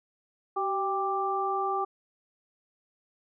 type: tone cluster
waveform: sine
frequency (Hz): 383.6 / 792 / 1177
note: G4 / G5 / D6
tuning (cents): -37 / +18 / +3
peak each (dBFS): -32 / -30 / -30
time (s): 0.56-1.85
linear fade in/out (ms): 10
effects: none